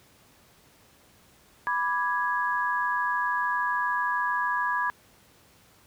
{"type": "chord", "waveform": "sine", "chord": "G# diminished", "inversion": "first", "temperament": "equal", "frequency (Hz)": [987.8, 1174.7, 1661.2], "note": ["B5", "D6", "G#6"], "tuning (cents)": [0, 0, 0], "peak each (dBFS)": [-27, -32, -28], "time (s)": [1.67, 4.9], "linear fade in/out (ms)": 0, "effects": ["pink hiss -58 dBFS RMS until 5.86 s", "high-pass 60 Hz 12 dB/octave"]}